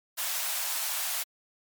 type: high-pass noise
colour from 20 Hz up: white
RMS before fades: -31 dBFS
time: 0.17-1.24 s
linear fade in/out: 20 ms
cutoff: 610 Hz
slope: 48 dB/octave
effects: MP3 96 kbps